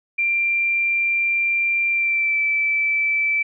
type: tone with pitch glide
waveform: sine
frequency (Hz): 2371 to 2320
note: D7 to D7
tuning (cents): +16 to -22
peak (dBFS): -17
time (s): 0.18-3.43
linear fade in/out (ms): 10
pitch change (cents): -38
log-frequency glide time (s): 1.89-2.4
effects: none